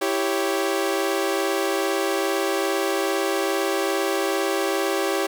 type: chord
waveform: sawtooth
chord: C# diminished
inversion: first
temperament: equal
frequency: 329.6 / 392 / 554.4 Hz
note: E4 / G4 / C#5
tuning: 0 / 0 / 0 cents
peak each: -23 / -20 / -23 dBFS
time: 0.01-5.27 s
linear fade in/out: 10 ms
effects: none